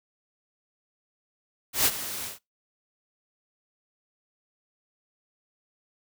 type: noise with ADSR envelope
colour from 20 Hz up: white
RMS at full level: -20 dBFS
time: 1.73-2.39 s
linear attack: 130 ms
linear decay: 44 ms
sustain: -14 dB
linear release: 150 ms
effects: noise-tail reverb RT60 0.2 s tail -24 dB re dry